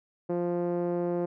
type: tone with low-pass filter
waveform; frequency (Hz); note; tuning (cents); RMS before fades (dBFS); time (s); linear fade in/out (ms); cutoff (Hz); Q
5% pulse; 174.61; F3; 0; -29; 0.29-1.26; 10; 430; 1.9
effects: none